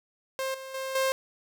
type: tone with level steps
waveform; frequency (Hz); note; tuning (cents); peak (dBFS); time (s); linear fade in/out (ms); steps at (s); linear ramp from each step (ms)
sawtooth; 530; C5; +22; -25 / -35 / -28 / -20; 0.39-1.12; 0; 0.54 / 0.74 / 0.95; 5
effects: none